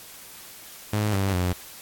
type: tone with pitch steps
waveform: sawtooth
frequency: 105.8 / 97.58 / 90 Hz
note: G#2 / G2 / F#2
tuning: +33 / -7 / -47 cents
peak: -18 dBFS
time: 0.93-1.53 s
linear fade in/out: 5 ms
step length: 200 ms
effects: white hiss -44 dBFS RMS until 1.81 s + AAC 64 kbps